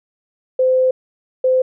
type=tone bursts at uneven times; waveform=sine; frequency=515 Hz; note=C5; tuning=28 cents flat; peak=-11 dBFS; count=2; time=0.59-0.91 / 1.44-1.62 s; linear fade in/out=5 ms; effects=none